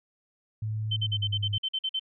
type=tone with pitch glide; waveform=sine; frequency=108.2 to 102.78 Hz; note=A2 to G#2; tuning=-29 to -18 cents; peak=-28 dBFS; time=0.62-1.58 s; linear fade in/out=5 ms; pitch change=-89 cents; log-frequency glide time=1.02-1.21 s
type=tone bursts; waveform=sine; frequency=3087 Hz; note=G7; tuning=27 cents flat; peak=-26 dBFS; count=11; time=0.91-1.996 s; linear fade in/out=10 ms; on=56 ms; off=47 ms
effects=none